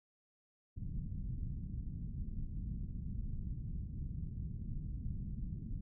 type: low-pass noise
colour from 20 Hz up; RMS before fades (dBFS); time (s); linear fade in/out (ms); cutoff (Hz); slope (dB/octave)
pink; -41; 0.76-5.81; 10; 190; 24
effects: none